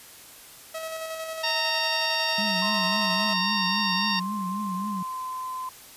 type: tone with tremolo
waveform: sawtooth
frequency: 644 Hz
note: E5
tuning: 41 cents flat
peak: -27 dBFS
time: 0.74-3.34 s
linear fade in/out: 10 ms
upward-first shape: square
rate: 11 Hz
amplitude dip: 30%
type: harmonic tone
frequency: 923 Hz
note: A#5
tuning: 17 cents flat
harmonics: 1 / 2 / 3 / 4 / 5 / 6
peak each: -31 / -31 / -31 / -31 / -31 / -31 dBFS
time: 1.43-4.2 s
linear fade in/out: 10 ms
type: tone with vibrato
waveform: sine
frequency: 196 Hz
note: G3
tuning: in tune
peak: -29 dBFS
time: 2.38-5.03 s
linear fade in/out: 5 ms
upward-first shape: triangle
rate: 3.7 Hz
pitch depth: 150 cents each way
type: tone with pitch glide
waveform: sine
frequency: 1050 to 1027.8 Hz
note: C6 to C6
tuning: +6 to -31 cents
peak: -30 dBFS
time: 2.62-5.69 s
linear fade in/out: 2 ms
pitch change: -37 cents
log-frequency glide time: 4.71-5.23 s
effects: white hiss -47 dBFS RMS until 5.96 s + resampled to 32000 Hz